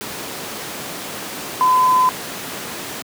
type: tone in noise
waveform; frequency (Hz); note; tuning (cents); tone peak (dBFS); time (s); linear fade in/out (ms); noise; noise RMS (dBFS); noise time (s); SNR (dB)
sine; 1015; B5; +47; -11; 1.61-2.09; 0; pink; -28; 0.01-3.02; +14
effects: high-pass 200 Hz 12 dB/octave